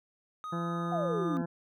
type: tone with pitch glide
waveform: triangle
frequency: 1249 to 1212.7 Hz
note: D#6 to D#6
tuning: +6 to -45 cents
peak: -35 dBFS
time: 0.44-1.37 s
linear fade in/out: 0 ms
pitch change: -51 cents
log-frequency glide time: 0.66-1.24 s
type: harmonic tone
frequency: 170 Hz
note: F3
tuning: 46 cents flat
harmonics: 1 / 2 / 3 / 4 / 5 / 6 / 8 / 9 / 10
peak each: -33 / -39 / -43 / -45 / -47 / -49 / -51 / -52 / -53 dBFS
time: 0.52-1.46 s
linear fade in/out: 10 ms
type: exponential sweep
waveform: sine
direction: down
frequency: 735 to 242.1 Hz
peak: -30 dBFS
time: 0.92-1.42 s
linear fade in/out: 2 ms
effects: none